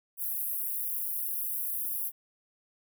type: high-pass noise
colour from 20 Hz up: pink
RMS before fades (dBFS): -33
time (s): 0.17-2.12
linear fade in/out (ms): 50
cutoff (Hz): 11000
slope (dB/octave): 48
effects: none

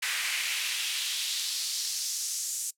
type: noise with high-pass filter sweep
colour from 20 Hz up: pink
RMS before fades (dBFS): -31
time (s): 0.02-2.71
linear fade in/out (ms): 10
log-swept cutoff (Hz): 1900 to 7400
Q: 1.9
effects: noise-tail reverb RT60 0.1 s tail -20 dB re dry + low-pass 12000 Hz 12 dB/octave

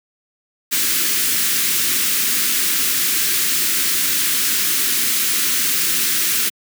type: band-stop noise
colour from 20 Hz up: white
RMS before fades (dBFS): -18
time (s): 0.71-6.5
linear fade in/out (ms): 20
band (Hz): 370 to 1400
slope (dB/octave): 24
effects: high-pass 200 Hz 12 dB/octave

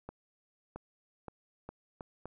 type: accelerating click train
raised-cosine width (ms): 1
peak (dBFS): -28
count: 6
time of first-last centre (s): 0.09-2.256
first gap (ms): 670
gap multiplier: 0.78
effects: none

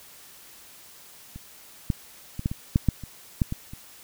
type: clicks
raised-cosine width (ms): 5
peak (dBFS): -26 / -10 / -19 / -11 / -18 / -6 / -7 / -24 / -8 / -16 / -26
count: 11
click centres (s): 1.36 / 1.902 / 2.394 / 2.459 / 2.515 / 2.759 / 2.887 / 3.037 / 3.418 / 3.524 / 3.735
effects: white hiss -49 dBFS RMS until 4.03 s

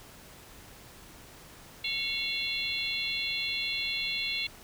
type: harmonic tone with a mistuned harmonic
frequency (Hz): 686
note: F5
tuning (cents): -31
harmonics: 3 / 4 / 5 / 6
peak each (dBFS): -35 / -35 / -35 / -35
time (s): 1.84-4.47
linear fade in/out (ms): 5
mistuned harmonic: 3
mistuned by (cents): +110
effects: pink hiss -51 dBFS RMS until 4.63 s

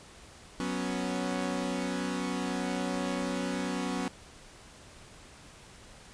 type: chord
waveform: sawtooth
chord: F# suspended fourth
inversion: none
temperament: equal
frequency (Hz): 185 / 246.9 / 277.2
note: F#3 / B3 / C#4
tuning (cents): 0 / 0 / 0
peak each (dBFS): -31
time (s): 0.6-4.08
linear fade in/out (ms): 0
effects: pink hiss -52 dBFS RMS until 6.13 s + resampled to 22050 Hz

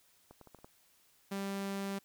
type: clicks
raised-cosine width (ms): 1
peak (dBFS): -38 / -38 / -40 / -37 / -46 / -36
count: 6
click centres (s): 0.31 / 0.413 / 0.473 / 0.547 / 0.588 / 0.645
type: tone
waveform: sawtooth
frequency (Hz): 197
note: G3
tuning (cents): +9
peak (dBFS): -32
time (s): 1.31-1.99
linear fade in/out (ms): 10
effects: white hiss -68 dBFS RMS until 2.04 s

